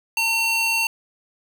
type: tone with high-pass filter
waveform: square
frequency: 909 Hz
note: A#5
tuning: 44 cents flat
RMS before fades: -21 dBFS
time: 0.17-0.87 s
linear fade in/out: 2 ms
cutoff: 2000 Hz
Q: 4.8
effects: none